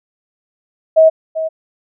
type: tone with echo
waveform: sine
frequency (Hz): 639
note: D#5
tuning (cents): +46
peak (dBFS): -4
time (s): 0.96-1.1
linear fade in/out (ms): 20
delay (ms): 390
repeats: 1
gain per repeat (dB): -12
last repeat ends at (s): 1.49
effects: none